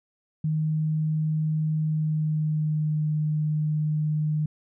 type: tone with pitch glide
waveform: sine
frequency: 155.56 to 152.8 Hz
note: D#3 to D#3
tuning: 0 to -31 cents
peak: -22 dBFS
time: 0.44-4.46 s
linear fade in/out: 5 ms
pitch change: -31 cents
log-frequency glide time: 1.8-3.03 s
effects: none

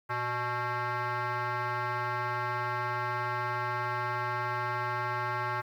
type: tone with frequency modulation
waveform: sine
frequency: 118.3 Hz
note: A#2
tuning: 26 cents sharp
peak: -27 dBFS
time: 0.09-5.62 s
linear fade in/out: 20 ms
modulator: 490 Hz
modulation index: 3.3
effects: tanh soft clip ceiling -28 dBFS + 10-bit

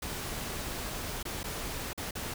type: noise with dropouts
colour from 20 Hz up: pink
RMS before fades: -37 dBFS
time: 0.02-2.34 s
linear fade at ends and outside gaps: 5 ms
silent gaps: 1.229-1.252 / 1.432-1.44 / 1.932-1.976 / 2.11-2.152 s
effects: none

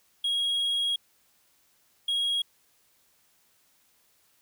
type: tone bursts at uneven times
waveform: triangle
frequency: 3294 Hz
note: G#7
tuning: 15 cents flat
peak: -23 dBFS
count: 2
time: 0.24-0.96 / 2.08-2.42 s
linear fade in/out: 5 ms
effects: white hiss -66 dBFS RMS until 4.41 s

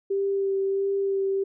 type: tone with vibrato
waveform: sine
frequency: 392 Hz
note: G4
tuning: in tune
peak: -22 dBFS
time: 0.1-1.44 s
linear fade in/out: 10 ms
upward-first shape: sine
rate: 1.5 Hz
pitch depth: 14 cents each way
effects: none

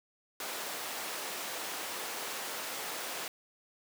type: high-pass noise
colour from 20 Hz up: pink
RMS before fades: -39 dBFS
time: 0.4-3.28 s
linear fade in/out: 2 ms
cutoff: 500 Hz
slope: 12 dB/octave
effects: none

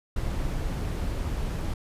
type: noise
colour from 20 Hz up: brown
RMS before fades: -29 dBFS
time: 0.16-1.74 s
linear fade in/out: 5 ms
effects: resampled to 32000 Hz

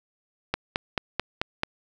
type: click train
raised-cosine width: 0.3 ms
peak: -8 dBFS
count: 6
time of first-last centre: 0.54-1.634 s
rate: 4.57 Hz
effects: none

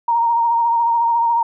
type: tone with vibrato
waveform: sine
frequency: 932.3 Hz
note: A#5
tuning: in tune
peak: -13 dBFS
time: 0.08-1.43 s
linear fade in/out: 5 ms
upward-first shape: triangle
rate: 14 Hz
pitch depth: 34 cents each way
effects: none

